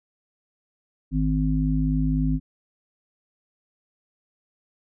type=harmonic tone; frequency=51.91 Hz; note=G#1; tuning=in tune; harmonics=1 / 3 / 5; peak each=-24 / -24 / -24 dBFS; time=1.11-2.4 s; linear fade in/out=50 ms; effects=none